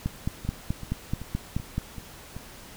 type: two click trains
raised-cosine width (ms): 5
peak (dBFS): -14 / -24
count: 9 / 6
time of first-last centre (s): 0.06-1.78 / 0.45-2.366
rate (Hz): 4.65 / 2.61
effects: pink hiss -46 dBFS RMS until 2.76 s